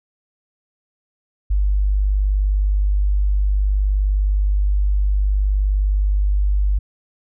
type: tone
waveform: sine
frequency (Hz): 49.7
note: G1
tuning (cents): +25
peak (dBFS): -14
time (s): 1.5-6.79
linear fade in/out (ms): 10
effects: none